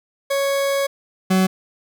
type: tone pair in turn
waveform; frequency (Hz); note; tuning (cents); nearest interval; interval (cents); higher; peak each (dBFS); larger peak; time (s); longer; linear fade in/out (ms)
40% pulse; 554.4 / 187.75; C#5 / F#3; 0 / +26; octave + perfect fifth; 1874; first; -17 / -13; second; 0.3-0.87 / 1.3-1.47; first; 10
effects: none